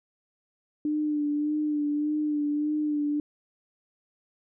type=tone with vibrato; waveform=sine; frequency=298 Hz; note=D4; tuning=25 cents sharp; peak=-24 dBFS; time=0.85-3.2 s; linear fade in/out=2 ms; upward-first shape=sine; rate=1.7 Hz; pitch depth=30 cents each way; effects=none